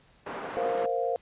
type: band-pass noise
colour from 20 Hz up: pink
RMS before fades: -37 dBFS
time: 0.26-0.86 s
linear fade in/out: 5 ms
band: 350 to 1400 Hz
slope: 12 dB/octave
type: chord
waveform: sine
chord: Bb suspended second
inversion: none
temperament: just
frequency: 466.2 / 524.4 / 699.2 Hz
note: Bb4 / C5 / F5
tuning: 0 / +4 / +2 cents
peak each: -30 dBFS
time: 0.57-1.16 s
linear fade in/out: 0 ms
effects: pink hiss -61 dBFS RMS until 1.21 s + resampled to 8000 Hz